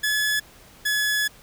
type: tone pair in turn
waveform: sawtooth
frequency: 1709 / 1701 Hz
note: G#6 / G#6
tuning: +49 / +41 cents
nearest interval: unison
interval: 8 cents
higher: first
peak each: -17 dBFS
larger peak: neither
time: 0.03-0.4 / 0.85-1.28 s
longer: second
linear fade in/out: 10 ms
effects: pink hiss -50 dBFS RMS until 1.42 s